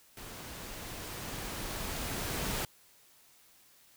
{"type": "noise with level ramp", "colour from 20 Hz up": "pink", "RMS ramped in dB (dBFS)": [-46, -34], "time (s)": [0.17, 2.65], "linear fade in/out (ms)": 2, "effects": ["white hiss -62 dBFS RMS until 3.96 s"]}